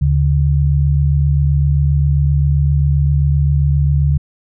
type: tone pair together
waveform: sine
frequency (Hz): 75.11 / 142.7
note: D2 / D3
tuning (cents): +39 / -49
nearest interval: major seventh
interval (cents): 1112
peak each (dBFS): -13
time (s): 0.01-4.18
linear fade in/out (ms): 10
effects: none